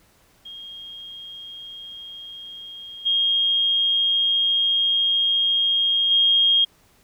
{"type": "tone with level steps", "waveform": "sine", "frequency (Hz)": 3243, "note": "G#7", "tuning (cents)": -42, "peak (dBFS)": [-35, -17, -14], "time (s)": [0.45, 6.65], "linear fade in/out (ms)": 10, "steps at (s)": [3.05, 6.1], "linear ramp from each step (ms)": 20, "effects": ["pink hiss -58 dBFS RMS until 7.03 s"]}